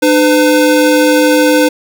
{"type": "tone pair together", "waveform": "square", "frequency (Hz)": [301, 506], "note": ["D4", "B4"], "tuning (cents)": [43, 42], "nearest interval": "major sixth", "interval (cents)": 899, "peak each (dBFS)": -10, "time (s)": [0.02, 1.69], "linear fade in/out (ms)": 10, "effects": []}